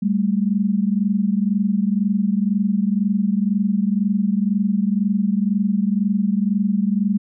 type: tone pair together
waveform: sine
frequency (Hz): 196 / 218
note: G3 / A3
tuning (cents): 0 / -16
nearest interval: major second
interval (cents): 184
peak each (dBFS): -18 / -20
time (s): 0.02-7.18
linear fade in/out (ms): 10
effects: none